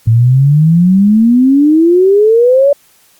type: exponential sweep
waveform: sine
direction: up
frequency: 110 to 579 Hz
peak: -4 dBFS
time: 0.07-2.73 s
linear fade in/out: 5 ms
effects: white hiss -48 dBFS RMS until 3.19 s + Opus 48 kbps